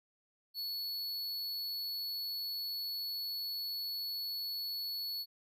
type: tone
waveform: square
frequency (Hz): 4407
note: C#8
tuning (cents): -11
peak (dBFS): -37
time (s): 0.54-5.26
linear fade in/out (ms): 50
effects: none